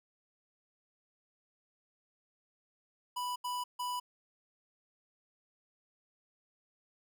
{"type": "tone bursts at uneven times", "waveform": "square", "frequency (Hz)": 987.8, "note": "B5", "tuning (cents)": 0, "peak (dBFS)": -35, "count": 3, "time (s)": [[3.16, 3.36], [3.44, 3.64], [3.79, 4]], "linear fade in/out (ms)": 10, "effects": []}